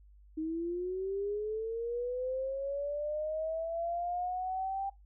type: linear sweep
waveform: sine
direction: up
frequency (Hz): 311.3 to 790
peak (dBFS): -32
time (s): 0.37-4.9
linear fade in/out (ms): 10
effects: noise-tail reverb RT60 0.2 s tail -19 dB re dry + added 50 Hz sine -55 dBFS peak until 5.05 s